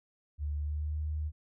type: tone with pitch glide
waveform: sine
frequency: 73.7 to 76.39 Hz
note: D2 to D#2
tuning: +7 to -31 cents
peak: -31 dBFS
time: 0.38-1.32 s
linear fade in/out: 50 ms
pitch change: +62 cents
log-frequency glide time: 0.57-0.99 s
effects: none